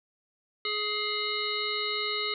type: harmonic tone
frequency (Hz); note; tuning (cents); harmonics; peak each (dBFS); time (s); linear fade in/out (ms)
420.2; G#4; +20; 1 / 3 / 5 / 7 / 9 / 10; -36 / -36 / -34 / -37 / -35 / -35; 0.65-2.34; 2
effects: none